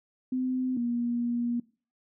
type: tone pair in turn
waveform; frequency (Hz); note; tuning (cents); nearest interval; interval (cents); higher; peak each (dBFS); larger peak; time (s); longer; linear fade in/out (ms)
sine; 256.1 / 238.7; C4 / A#3; -37 / +41; minor second; 122; first; -26; neither; 0.32-0.77 / 0.77-1.6; second; 5
effects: noise-tail reverb RT60 0.4 s tail -22 dB re dry